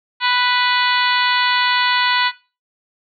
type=harmonic tone with a mistuned harmonic; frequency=493.9 Hz; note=B4; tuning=in tune; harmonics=2 / 3 / 4 / 5 / 6 / 7 / 8 / 9; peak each=-19 / -21 / -22 / -23 / -24 / -24 / -25 / -26 dBFS; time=0.2-2.32 s; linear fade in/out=50 ms; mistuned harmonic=9; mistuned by=-24 cents; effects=noise-tail reverb RT60 0.3 s tail -17 dB re dry